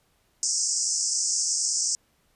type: band-pass noise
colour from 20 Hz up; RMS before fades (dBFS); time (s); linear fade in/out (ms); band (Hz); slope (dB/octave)
pink; -26; 0.43-1.95; 0; 5100 to 8400; 96
effects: pink hiss -67 dBFS RMS until 2.35 s + resampled to 32000 Hz